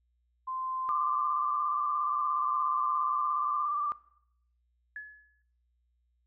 sine tone with tremolo, 1039 Hz, C6, 12 cents flat, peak -31 dBFS, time 0.47-3.66 s, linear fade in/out 10 ms, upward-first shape sine, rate 0.54 Hz, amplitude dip 40%
sine tone with vibrato, 1178 Hz, D6, 5 cents sharp, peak -28 dBFS, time 0.89-3.92 s, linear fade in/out 0 ms, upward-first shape square, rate 17 Hz, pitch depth 31 cents each way
sine tone with exponential decay, 1704 Hz, G#6, 44 cents sharp, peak -35 dBFS, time 4.96-5.42 s, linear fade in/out 2 ms, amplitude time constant 100 ms
effects noise-tail reverb RT60 0.7 s tail -19 dB re dry + added 60 Hz sine -70 dBFS peak until 6.26 s

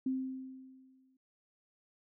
sine tone with exponential decay, 261.6 Hz, C4, in tune, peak -29 dBFS, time 0.06-1.17 s, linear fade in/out 5 ms, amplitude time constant 240 ms, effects none

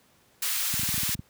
white high-pass noise, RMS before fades -28 dBFS, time 0.42-1.15 s, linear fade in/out 5 ms, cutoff 1400 Hz, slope 12 dB/octave
clicks, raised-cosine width 5 ms, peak -21 dBFS, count 10, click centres 0.74 / 0.795 / 0.833 / 0.89 / 0.942 / 0.979 / 1.033 / 1.092 / 1.15 / 1.193 s
effects pink hiss -62 dBFS RMS until 1.29 s + high-pass 80 Hz 12 dB/octave

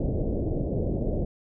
pink low-pass noise, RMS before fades -27 dBFS, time 0-1.25 s, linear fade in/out 5 ms, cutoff 610 Hz, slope 48 dB/octave, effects none

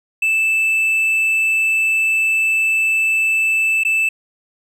triangle tone with dropouts, 2637 Hz, E7, in tune, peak -12 dBFS, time 0.22-4.09 s, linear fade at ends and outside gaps 5 ms, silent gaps 3.836-3.849 s, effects none

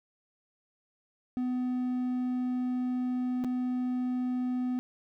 triangle tone with dropouts, 250.8 Hz, B3, 27 cents sharp, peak -26 dBFS, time 1.37-4.79 s, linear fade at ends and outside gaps 0 ms, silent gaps 3.44-3.446 s, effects none

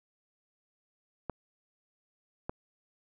clicks, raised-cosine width 1 ms, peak -20 dBFS, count 2, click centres 1.297 / 2.495 s, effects none

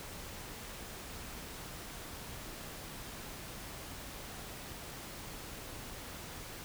silence, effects pink hiss -46 dBFS RMS until 6.64 s

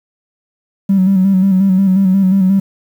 triangle tone with vibrato, 191 Hz, G3, 45 cents flat, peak -4 dBFS, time 0.89-2.6 s, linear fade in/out 10 ms, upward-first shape square, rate 5.6 Hz, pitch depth 43 cents each way, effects tanh soft clip ceiling -5 dBFS + 7-bit

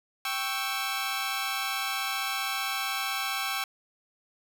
15% pulse chord, C# diminished, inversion second, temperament equal, 784 / 1108.7 / 1318.5 Hz, G5 / C#6 / E6, 0 / 0 / 0 cents, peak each -27 dBFS, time 0.25-3.64 s, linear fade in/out 2 ms, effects none

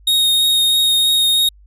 45% pulse tone with vibrato, 3729 Hz, A#7, in tune, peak -11 dBFS, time 0.07-1.49 s, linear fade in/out 5 ms, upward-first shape triangle, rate 3.1 Hz, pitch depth 12 cents each way, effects added 50 Hz sine -43 dBFS peak until 1.66 s

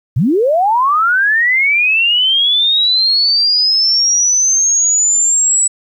sine linear sweep, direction up, 98 to 7902 Hz, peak -9 dBFS, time 0.16-5.68 s, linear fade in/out 10 ms, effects 8-bit

